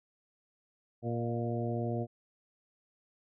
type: harmonic tone with a mistuned harmonic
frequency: 117.5 Hz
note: A#2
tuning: 14 cents sharp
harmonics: 1 / 2 / 3 / 4 / 5 / 6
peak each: -34 / -37 / -39 / -40 / -41 / -42 dBFS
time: 1.02-2.07 s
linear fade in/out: 50 ms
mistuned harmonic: 5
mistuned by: +36 cents
effects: none